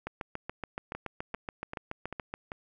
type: two click trains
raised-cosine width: 0.5 ms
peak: -22 / -20 dBFS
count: 5 / 17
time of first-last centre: 0.95-2.519 / 0.07-2.34 s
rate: 2.55 / 7.05 Hz
effects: none